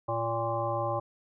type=harmonic tone with a mistuned harmonic; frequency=115.2 Hz; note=A#2; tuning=20 cents flat; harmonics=1 / 3 / 5 / 7 / 9 / 10; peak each=-35 / -38 / -32 / -34 / -34 / -41 dBFS; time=0.08-1 s; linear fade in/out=10 ms; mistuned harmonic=9; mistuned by=+16 cents; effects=none